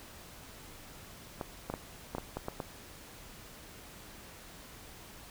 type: clicks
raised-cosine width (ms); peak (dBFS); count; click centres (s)
1; -21; 8; 1.412 / 1.7 / 1.739 / 2.15 / 2.183 / 2.37 / 2.484 / 2.602
effects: pink hiss -51 dBFS RMS until 5.3 s